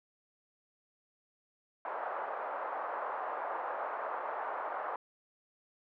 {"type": "band-pass noise", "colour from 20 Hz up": "pink", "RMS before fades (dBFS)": -38, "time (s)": [1.85, 4.96], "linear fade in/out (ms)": 2, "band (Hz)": [600, 1300], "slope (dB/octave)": 24, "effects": []}